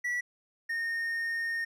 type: tone pair in turn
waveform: triangle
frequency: 1949 / 1839.6 Hz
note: B6 / A#6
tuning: -23 / -23 cents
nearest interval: minor second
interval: 100 cents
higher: first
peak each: -27 / -28 dBFS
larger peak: first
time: 0.04-0.21 / 0.69-1.65 s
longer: second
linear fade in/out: 10 ms
effects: none